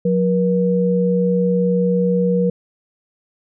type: tone pair together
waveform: sine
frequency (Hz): 180.54 / 479.2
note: F#3 / A#4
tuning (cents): -42 / +48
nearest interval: octave + perfect fourth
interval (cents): 1690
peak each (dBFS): -16 / -17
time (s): 0.05-2.5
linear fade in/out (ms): 5
effects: none